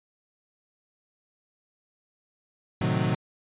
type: chord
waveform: 35% pulse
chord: A diminished seventh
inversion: none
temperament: equal with one note detuned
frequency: 111.86 / 130.81 / 155.56 / 185 Hz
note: A2 / C3 / Eb3 / Gb3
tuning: +29 / 0 / 0 / 0 cents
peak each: -27 dBFS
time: 2.81-3.15 s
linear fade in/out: 5 ms
effects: resampled to 8000 Hz